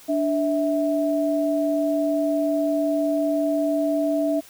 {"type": "tone pair together", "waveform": "sine", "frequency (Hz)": [292.9, 652.8], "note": ["D4", "E5"], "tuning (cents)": [-5, -17], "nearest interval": "octave + major second", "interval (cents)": 1388, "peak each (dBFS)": -22, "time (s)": [0.08, 4.41], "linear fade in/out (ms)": 20, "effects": ["white hiss -48 dBFS RMS until 4.49 s"]}